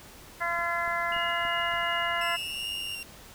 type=harmonic tone; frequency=341.9 Hz; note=F4; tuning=37 cents flat; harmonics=2 / 3 / 4 / 5 / 6; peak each=-33 / -33 / -33 / -33 / -33 dBFS; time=0.4-2.37 s; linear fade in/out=20 ms
type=click train; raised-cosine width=3 ms; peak=-34 dBFS; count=5; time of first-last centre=0.59-1.739 s; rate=3.48 Hz
type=tone with tremolo; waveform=sine; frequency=2859 Hz; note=F7; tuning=40 cents sharp; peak=-32 dBFS; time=1.12-2.95 s; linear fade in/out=2 ms; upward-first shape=sine; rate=2.7 Hz; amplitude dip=30%
type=tone with pitch glide; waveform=sawtooth; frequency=2658 to 2761 Hz; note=E7 to F7; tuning=+14 to -20 cents; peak=-33 dBFS; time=2.21-3.03 s; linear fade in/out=2 ms; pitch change=+66 cents; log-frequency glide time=2.34-2.69 s
effects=pink hiss -49 dBFS RMS until 3.34 s